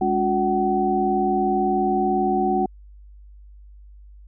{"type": "tone cluster", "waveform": "sine", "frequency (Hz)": [205.5, 283, 360.8, 755], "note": ["G#3", "C#4", "F#4", "F#5"], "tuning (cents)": [-18, 36, -44, 35], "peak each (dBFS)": [-25, -27, -23, -21], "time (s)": [0.01, 2.66], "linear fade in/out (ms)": 5, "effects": ["added 50 Hz sine -42 dBFS peak until 4.27 s"]}